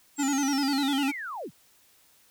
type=linear sweep; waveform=sine; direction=down; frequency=7600 to 86.6 Hz; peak=-33 dBFS; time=0.16-1.51 s; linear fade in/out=50 ms
type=tone with vibrato; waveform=square; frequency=277.2 Hz; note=C#4; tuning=in tune; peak=-25 dBFS; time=0.18-1.12 s; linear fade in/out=20 ms; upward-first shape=square; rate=10 Hz; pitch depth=60 cents each way
effects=white hiss -61 dBFS RMS until 2.3 s